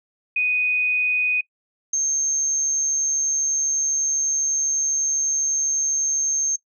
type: tone pair in turn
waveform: sine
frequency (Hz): 2489 / 6374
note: D#7 / G8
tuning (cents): 0 / +28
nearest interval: octave + major third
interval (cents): 1628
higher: second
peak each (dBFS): -18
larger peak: neither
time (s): 0.36-1.41 / 1.93-6.56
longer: second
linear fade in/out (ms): 5
effects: noise-tail reverb RT60 0.1 s tail -23 dB re dry